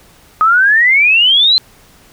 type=exponential sweep; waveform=sine; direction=up; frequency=1244.5 to 4150 Hz; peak=-6 dBFS; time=0.41-1.58 s; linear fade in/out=0 ms; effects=pink hiss -45 dBFS RMS until 2.12 s